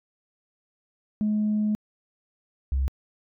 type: tone pair in turn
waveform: sine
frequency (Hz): 211.9 / 67.19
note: G#3 / C2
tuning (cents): +35 / +47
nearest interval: octave + minor sixth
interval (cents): 1988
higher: first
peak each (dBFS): -20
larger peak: neither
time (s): 1.21-1.75 / 2.72-2.88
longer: first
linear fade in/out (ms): 0
effects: tanh soft clip ceiling -18 dBFS